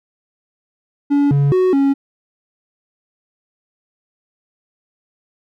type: tone with pitch steps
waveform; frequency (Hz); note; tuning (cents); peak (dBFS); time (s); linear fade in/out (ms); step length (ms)
triangle; 285.2 / 141.5 / 370.2 / 276.2; C#4 / C#3 / F#4 / C#4; +49 / +36 / +1 / -6; -9; 1.1-1.94; 20; 210
effects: none